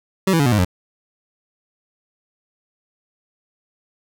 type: tone with pitch steps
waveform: 25% pulse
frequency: 191.2 / 164.54 / 141.59 / 121.85 / 104.86 / 90.23 Hz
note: G3 / E3 / C#3 / B2 / G#2 / F#2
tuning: -43 / -3 / +37 / -23 / +17 / -43 cents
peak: -10 dBFS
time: 0.27-0.648 s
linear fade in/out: 5 ms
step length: 63 ms
effects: none